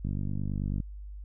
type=click train; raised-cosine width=5 ms; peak=-20 dBFS; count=38; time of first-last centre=0.05-0.802 s; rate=49.2 Hz; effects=added 50 Hz sine -39 dBFS peak until 1.24 s